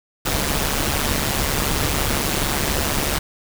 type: noise with amplitude modulation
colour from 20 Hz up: pink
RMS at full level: -18 dBFS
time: 0.25-3.19 s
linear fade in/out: 10 ms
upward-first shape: sine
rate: 143 Hz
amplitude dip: 70%
effects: none